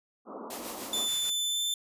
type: band-pass noise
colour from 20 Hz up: pink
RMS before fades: -42 dBFS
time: 0.25-1.09 s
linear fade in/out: 50 ms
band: 200 to 1300 Hz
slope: 96 dB/octave
type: noise with tremolo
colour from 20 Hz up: white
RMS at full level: -39 dBFS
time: 0.5-1.3 s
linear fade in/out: 5 ms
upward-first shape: triangle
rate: 6.7 Hz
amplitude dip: 50%
type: tone with pitch glide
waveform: sawtooth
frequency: 3520 to 3542 Hz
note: A7 to A7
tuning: 0 to +11 cents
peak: -25 dBFS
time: 0.93-1.74 s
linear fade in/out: 2 ms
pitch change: +11 cents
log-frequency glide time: 1.46-1.61 s
effects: resampled to 32000 Hz